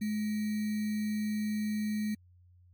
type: tone with sample-and-hold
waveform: sine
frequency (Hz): 212.5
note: G#3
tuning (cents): +40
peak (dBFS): -29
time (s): 0.01-2.15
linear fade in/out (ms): 10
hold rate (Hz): 2100
effects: added 89 Hz sine -57 dBFS peak until 2.73 s + MP3 96 kbps